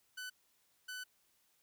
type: tone bursts at uneven times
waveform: sawtooth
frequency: 1500 Hz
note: F#6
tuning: 23 cents sharp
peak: -39 dBFS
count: 2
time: 0.17-0.3 / 0.88-1.04 s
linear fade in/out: 10 ms
effects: white hiss -74 dBFS RMS until 1.62 s